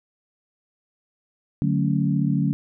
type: chord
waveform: sine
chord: D major seventh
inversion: none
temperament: equal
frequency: 146.83 / 185 / 220 / 277.2 Hz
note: D3 / F#3 / A3 / C#4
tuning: 0 / 0 / 0 / 0 cents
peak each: -22 / -24 / -26 / -26 dBFS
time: 1.62-2.53 s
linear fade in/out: 0 ms
effects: none

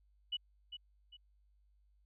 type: tone with echo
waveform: sine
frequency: 2951 Hz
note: F#7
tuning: 5 cents flat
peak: -34 dBFS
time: 0.32-0.37 s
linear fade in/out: 10 ms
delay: 400 ms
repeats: 2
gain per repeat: -9 dB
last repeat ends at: 1.17 s
effects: added 50 Hz sine -67 dBFS peak until 2.05 s

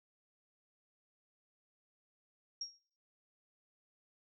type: tone with exponential decay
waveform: sine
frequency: 5588 Hz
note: F8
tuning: in tune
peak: -35 dBFS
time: 2.61-2.79 s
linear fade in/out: 5 ms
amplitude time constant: 38 ms
effects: noise-tail reverb RT60 0.6 s tail -26 dB re dry

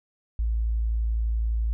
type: tone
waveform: sine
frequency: 55.9 Hz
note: A1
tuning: 28 cents sharp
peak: -22 dBFS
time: 0.39-1.73 s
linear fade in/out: 0 ms
effects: none

